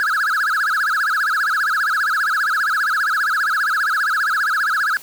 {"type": "tone with vibrato", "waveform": "triangle", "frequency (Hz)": 1468, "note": "F#6", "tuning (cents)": -14, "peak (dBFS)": -14, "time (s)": [0, 4.97], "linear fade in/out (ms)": 0, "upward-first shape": "sine", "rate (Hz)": 15, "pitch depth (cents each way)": 260, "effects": ["white hiss -40 dBFS RMS until 5.02 s"]}